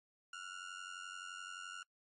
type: ring-modulated tone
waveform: 30% pulse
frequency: 1408 Hz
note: F6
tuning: 14 cents sharp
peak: -40 dBFS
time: 0.33-1.83 s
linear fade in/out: 2 ms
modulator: 45.8 Hz
effects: noise-tail reverb RT60 0.1 s tail -26 dB re dry + MP3 48 kbps